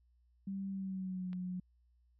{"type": "tone with pitch glide", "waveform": "sine", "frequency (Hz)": [194.9, 181.85], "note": ["G3", "F#3"], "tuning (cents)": [-10, -30], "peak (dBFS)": -37, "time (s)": [0.47, 1.6], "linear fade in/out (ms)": 5, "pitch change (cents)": -120, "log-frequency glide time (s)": [0.7, 1.31]}
{"type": "click", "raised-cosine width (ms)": 0.3, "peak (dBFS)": -39, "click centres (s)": 1.331}
{"effects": ["added 60 Hz sine -67 dBFS peak until 2.19 s"]}